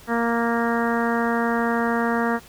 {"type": "harmonic tone", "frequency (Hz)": 233.1, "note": "A#3", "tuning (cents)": 0, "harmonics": [1, 2, 3, 4, 5, 6, 7, 8], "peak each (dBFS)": [-23, -26, -28, -29, -30, -31, -31, -32], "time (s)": [0.07, 2.4], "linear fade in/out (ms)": 50, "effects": ["pink hiss -47 dBFS RMS until 2.48 s"]}